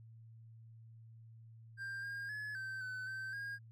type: tone with pitch steps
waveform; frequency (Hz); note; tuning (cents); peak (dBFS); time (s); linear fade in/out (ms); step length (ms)
triangle; 1589 / 1616 / 1703 / 1551 / 1513 / 1549 / 1626; G6 / G#6 / G#6 / G6 / F#6 / G6 / G#6; +23 / -48 / +43 / -19 / +38 / -21 / -37; -39; 1.77-3.59; 50; 260
effects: added 113 Hz sine -54 dBFS peak until 3.71 s